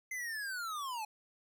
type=linear sweep; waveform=square; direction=down; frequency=2077 to 830.6 Hz; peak=-38 dBFS; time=0.11-1.05 s; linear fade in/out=5 ms; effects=none